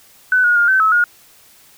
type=tone with pitch steps; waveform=sine; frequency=1503 / 1443 / 1414 / 1536 / 1295 / 1432 Hz; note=F#6 / F#6 / F6 / G6 / E6 / F6; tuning=+27 / -44 / +21 / -36 / -31 / +43 cents; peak=-10 dBFS; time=0.32-1.04 s; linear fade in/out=2 ms; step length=120 ms; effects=white hiss -48 dBFS RMS until 1.77 s